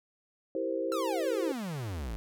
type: chord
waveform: sine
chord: C dominant seventh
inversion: first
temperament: equal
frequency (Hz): 329.6 / 392 / 466.2 / 523.3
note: E4 / G4 / Bb4 / C5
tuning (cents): 0 / 0 / 0 / 0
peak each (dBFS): -35 / -36 / -37 / -33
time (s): 0.55-1.52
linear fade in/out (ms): 2
type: exponential sweep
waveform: 45% pulse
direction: down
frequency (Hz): 1383 to 49.44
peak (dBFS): -34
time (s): 0.92-2.16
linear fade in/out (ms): 0
effects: none

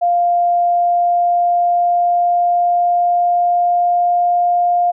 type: tone with pitch glide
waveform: sine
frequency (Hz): 699 to 704.3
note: F5 to F5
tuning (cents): +1 to +14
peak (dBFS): -11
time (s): 0.01-4.92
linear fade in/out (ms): 20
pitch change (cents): +13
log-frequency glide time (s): 0.47-4.28
effects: none

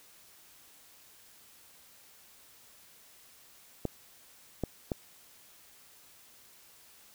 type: clicks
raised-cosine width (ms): 2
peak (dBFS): -17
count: 3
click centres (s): 3.853 / 4.637 / 4.918
effects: white hiss -58 dBFS RMS until 7.14 s

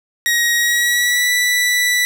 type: tone with pitch glide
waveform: sawtooth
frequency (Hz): 1891 to 1969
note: A#6 to B6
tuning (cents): +24 to -6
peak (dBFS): -10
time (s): 0.26-2.05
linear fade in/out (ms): 0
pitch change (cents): +70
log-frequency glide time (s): 0.57-1.31
effects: none

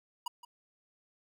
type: tone with echo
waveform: square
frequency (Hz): 965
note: B5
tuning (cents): -40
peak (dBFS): -34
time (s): 0.26-0.28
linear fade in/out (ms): 5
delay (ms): 170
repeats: 1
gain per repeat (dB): -14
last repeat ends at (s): 0.45
effects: none

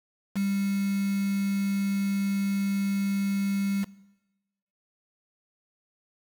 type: tone with quantisation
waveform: sine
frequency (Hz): 197.9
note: G3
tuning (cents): +17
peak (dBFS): -24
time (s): 0.35-3.85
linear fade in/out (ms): 20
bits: 6
effects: noise-tail reverb RT60 1.0 s tail -21 dB re dry

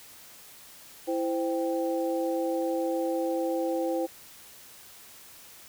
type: tone cluster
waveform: sine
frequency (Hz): 331.6 / 518 / 785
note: E4 / C5 / G5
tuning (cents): +10 / -17 / +2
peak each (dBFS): -29 / -29 / -35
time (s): 1.07-4.07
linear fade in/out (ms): 20
effects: white hiss -50 dBFS RMS until 5.68 s

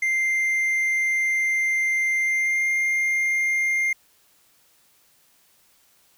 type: tone with pitch glide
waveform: triangle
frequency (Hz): 2093 to 2111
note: C7 to C7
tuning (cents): 0 to +15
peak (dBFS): -18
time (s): 0.02-3.93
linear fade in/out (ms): 5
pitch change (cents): +15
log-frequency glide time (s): 2.2-2.66
effects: white hiss -60 dBFS RMS until 6.17 s

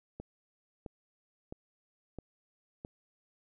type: click train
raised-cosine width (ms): 2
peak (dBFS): -28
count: 5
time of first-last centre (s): 0.2-2.849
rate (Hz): 1.51
effects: none

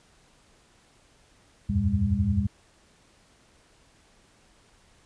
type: tone cluster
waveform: sine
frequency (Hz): 76.3 / 87.7 / 99.3 / 115 / 201.2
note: D#2 / F2 / G2 / A#2 / G3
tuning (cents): -33 / +8 / +23 / -23 / +45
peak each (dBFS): -31 / -26 / -29 / -31 / -26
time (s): 1.69-2.47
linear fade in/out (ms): 10
effects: pink hiss -60 dBFS RMS until 5.05 s + resampled to 22050 Hz

